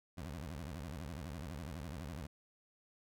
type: tone with vibrato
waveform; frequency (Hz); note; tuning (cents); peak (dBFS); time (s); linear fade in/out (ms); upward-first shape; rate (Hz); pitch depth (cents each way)
20% pulse; 77.78; D#2; 0; -38; 0.17-2.27; 10; sine; 12; 280
effects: none